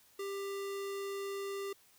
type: tone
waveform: square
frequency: 396 Hz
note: G4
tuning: 18 cents sharp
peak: -38 dBFS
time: 0.19-1.73 s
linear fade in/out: 5 ms
effects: white hiss -65 dBFS RMS until 1.98 s